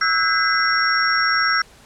sine tone cluster, 1308 / 1494 / 1616 / 2022 / 5550 Hz, E6 / F#6 / G#6 / B6 / F8, -14 / +16 / -48 / +40 / -12 cents, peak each -20 / -24 / -21 / -25 / -22 dBFS, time 0.01-1.62 s, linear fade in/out 5 ms, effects pink hiss -48 dBFS RMS until 1.85 s + low-pass 10000 Hz 12 dB/octave

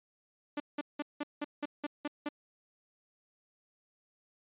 sawtooth tone bursts, 293.7 Hz, D4, in tune, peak -29 dBFS, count 9, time 0.57-2.289 s, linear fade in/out 5 ms, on 31 ms, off 180 ms, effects resampled to 8000 Hz

